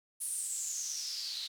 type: noise with band-pass filter sweep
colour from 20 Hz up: white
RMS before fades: -38 dBFS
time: 0.2-1.48 s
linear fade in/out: 20 ms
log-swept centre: 10000 to 3900 Hz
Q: 7.5
effects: none